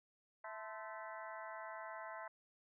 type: harmonic tone with a mistuned harmonic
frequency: 219 Hz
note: A3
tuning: 8 cents flat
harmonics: 3 / 4 / 5 / 6 / 7 / 8 / 9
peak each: -51 / -52 / -52 / -56 / -55 / -59 / -56 dBFS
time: 0.44-2.28 s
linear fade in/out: 5 ms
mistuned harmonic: 5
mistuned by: -93 cents
effects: none